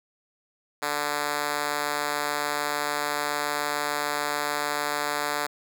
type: tone with high-pass filter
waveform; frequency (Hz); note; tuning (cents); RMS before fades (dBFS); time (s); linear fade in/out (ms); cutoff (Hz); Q
5% pulse; 146.83; D3; 0; -28; 0.82-5.47; 10; 410; 0.59
effects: none